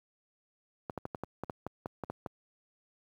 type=clicks; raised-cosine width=1 ms; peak=-22 dBFS; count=12; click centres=0.898 / 0.977 / 1.054 / 1.148 / 1.236 / 1.436 / 1.498 / 1.666 / 1.859 / 2.037 / 2.1 / 2.262 s; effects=high-pass 80 Hz 12 dB/octave + 10-bit